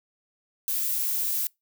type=noise; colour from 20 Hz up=violet; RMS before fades=-27 dBFS; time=0.68-1.47 s; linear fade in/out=0 ms; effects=noise-tail reverb RT60 0.2 s tail -26 dB re dry